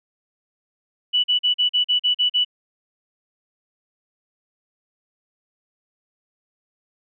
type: tone bursts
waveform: sine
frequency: 2960 Hz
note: F#7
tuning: in tune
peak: -15 dBFS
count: 9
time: 1.13-2.448 s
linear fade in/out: 20 ms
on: 110 ms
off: 41 ms
effects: none